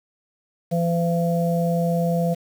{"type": "harmonic tone", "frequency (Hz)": 169.8, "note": "F3", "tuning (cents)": -48, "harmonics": [1, 3, 4], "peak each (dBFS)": [-20, -25, -26], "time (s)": [0.71, 2.35], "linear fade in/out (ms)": 20, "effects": ["7-bit"]}